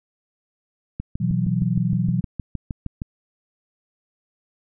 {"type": "click train", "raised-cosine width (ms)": 5, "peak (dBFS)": -15, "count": 14, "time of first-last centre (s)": [1, 3.019], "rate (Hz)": 6.44}
{"type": "chord", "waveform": "sine", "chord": "B suspended fourth", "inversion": "none", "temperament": "equal with one note detuned", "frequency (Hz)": [123.47, 164.81, 185.96], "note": ["B2", "E3", "F#3"], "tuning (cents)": [0, 0, 9], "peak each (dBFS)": -23, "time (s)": [1.2, 2.21], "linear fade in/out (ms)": 10}
{"effects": []}